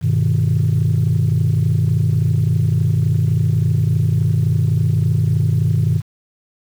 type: chord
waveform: sine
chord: G augmented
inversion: none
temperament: equal with one note detuned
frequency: 99.94 / 123.47 / 155.56 Hz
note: G2 / B2 / D#3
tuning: +34 / 0 / 0 cents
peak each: -16 dBFS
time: 0.01-6.02 s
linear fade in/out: 50 ms
effects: tanh soft clip ceiling -8 dBFS + 7-bit